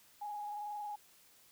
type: tone with frequency modulation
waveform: sine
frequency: 830.6 Hz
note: G#5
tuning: in tune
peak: -39 dBFS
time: 0.21-0.96 s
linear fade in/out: 10 ms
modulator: 21.8 Hz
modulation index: 0.69
effects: white hiss -64 dBFS RMS until 1.51 s